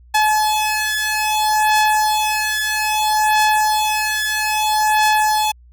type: beating tone pair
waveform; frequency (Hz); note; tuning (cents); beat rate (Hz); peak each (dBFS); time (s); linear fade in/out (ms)
sawtooth; 856 / 856.61; A5 / A5; -48 / -47; 0.61; -14; 0.14-5.52; 10
effects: added 60 Hz sine -43 dBFS peak until 5.72 s